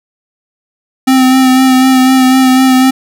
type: tone with vibrato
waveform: square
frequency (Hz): 259.9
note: C4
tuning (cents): -11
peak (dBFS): -5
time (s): 1.07-2.91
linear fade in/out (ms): 10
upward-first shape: sine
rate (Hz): 4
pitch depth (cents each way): 21
effects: none